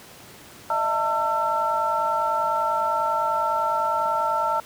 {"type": "tone cluster", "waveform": "sine", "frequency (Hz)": [611, 661, 899, 1343], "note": ["D#5", "E5", "A5", "E6"], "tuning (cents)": [-32, 5, 37, 32], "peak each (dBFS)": [-30, -30, -23, -25], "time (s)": [0.7, 4.6], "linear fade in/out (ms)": 2, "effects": ["pink hiss -45 dBFS RMS until 4.65 s", "high-pass 100 Hz 12 dB/octave"]}